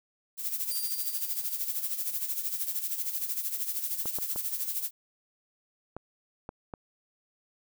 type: noise with tremolo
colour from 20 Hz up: violet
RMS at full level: -30 dBFS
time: 0.37-4.91 s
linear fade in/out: 50 ms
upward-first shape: sine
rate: 13 Hz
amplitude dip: 65%
type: tone with exponential decay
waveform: 15% pulse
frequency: 4741 Hz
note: D8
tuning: 16 cents sharp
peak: -26 dBFS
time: 0.71-2.32 s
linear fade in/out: 2 ms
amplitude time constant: 350 ms
type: clicks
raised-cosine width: 1 ms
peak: -24 dBFS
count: 6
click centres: 4.057 / 4.186 / 4.36 / 5.966 / 6.491 / 6.738 s
effects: none